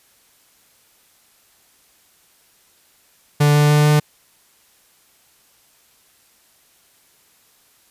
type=tone with pitch steps; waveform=45% pulse; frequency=146.83 / 147.77 / 148.71 / 149.66 Hz; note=D3 / D3 / D3 / D3; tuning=0 / +11 / +22 / +33 cents; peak=-11 dBFS; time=3.4-4 s; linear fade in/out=10 ms; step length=150 ms; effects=white hiss -56 dBFS RMS until 7.9 s + resampled to 32000 Hz